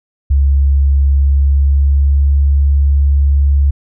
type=tone with pitch glide; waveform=sine; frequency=69.3 to 70.23 Hz; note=C#2 to C#2; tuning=0 to +23 cents; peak=-7 dBFS; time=0.3-3.71 s; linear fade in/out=10 ms; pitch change=+23 cents; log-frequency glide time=1.18-2.39 s; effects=none